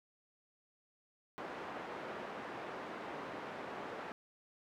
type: band-pass noise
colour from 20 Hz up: pink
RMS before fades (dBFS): -45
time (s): 1.38-4.12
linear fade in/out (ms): 0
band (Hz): 320 to 1600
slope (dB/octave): 12
effects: none